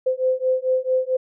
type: beating tone pair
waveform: sine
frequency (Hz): 513 / 517.5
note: C5 / C5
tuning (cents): -34 / -19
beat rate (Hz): 4.5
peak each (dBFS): -21 / -21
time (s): 0.06-1.17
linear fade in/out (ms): 10
effects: none